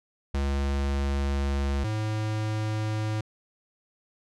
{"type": "tone pair in turn", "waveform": "square", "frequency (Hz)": [69.5, 107.99], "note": ["C#2", "A2"], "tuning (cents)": [5, -32], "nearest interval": "minor sixth", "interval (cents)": 763, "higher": "second", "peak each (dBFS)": [-25, -27], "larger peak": "first", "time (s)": [[0.34, 1.84], [1.84, 3.21]], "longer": "first", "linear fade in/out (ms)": 5, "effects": ["low-pass 7000 Hz 12 dB/octave"]}